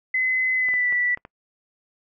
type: tone with pitch glide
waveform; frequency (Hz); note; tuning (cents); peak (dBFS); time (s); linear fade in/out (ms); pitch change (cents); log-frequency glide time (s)
sine; 2033 to 1963.7; B6 to B6; +50 to -10; -19; 0.14-1.15; 5; -60; 0.55-0.91
type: clicks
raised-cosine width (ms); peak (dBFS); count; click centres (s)
0.5; -24; 5; 0.687 / 0.739 / 0.925 / 1.174 / 1.251
effects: noise-tail reverb RT60 0.1 s tail -26 dB re dry